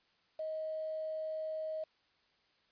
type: tone with quantisation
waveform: sine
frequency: 629 Hz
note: D#5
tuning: 19 cents sharp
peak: -36 dBFS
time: 0.39-1.84 s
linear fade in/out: 5 ms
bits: 9
effects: white hiss -72 dBFS RMS until 2.71 s + resampled to 11025 Hz